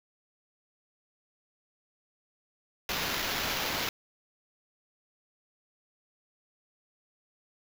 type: noise with sample-and-hold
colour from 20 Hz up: white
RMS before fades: -32 dBFS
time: 2.89-3.89 s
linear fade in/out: 2 ms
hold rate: 8820 Hz
effects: none